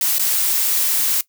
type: noise with dropouts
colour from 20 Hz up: blue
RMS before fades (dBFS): -18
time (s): 0.01-1.21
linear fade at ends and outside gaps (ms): 2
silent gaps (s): 0.184-0.194
effects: noise-tail reverb RT60 0.1 s tail -18 dB re dry